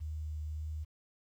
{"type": "tone with vibrato", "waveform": "sine", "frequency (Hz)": 77, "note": "D#2", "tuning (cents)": -17, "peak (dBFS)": -36, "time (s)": [0, 0.85], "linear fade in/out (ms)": 20, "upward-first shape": "triangle", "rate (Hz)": 1.8, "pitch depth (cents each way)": 14, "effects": ["11-bit"]}